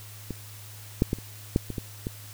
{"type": "clicks", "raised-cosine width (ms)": 3, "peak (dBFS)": [-19, -7, -12, -29, -8, -20, -18, -17], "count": 8, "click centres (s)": [0.307, 1.021, 1.131, 1.186, 1.561, 1.703, 1.782, 2.069], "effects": ["added 104 Hz sine -44 dBFS peak until 2.33 s", "white hiss -47 dBFS RMS until 2.33 s"]}